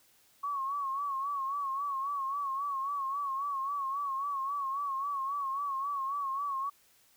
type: tone with vibrato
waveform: sine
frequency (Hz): 1109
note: C#6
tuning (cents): 0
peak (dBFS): -31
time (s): 0.43-6.7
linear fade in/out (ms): 10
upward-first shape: sine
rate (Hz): 3.7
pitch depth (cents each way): 72
effects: white hiss -65 dBFS RMS until 7.16 s